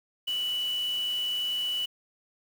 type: tone in noise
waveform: sine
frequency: 2960 Hz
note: F#7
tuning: in tune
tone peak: -27 dBFS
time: 0.27-1.86 s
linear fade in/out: 10 ms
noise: white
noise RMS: -45 dBFS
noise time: 0.27-1.86 s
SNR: +15 dB
effects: none